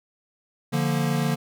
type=chord; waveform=square; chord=Bb major; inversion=first; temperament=equal; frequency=146.83 / 174.61 / 233.1 Hz; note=D3 / F3 / Bb3; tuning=0 / 0 / 0 cents; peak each=-25 / -28 / -28 dBFS; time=0.72-1.36 s; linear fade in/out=20 ms; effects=none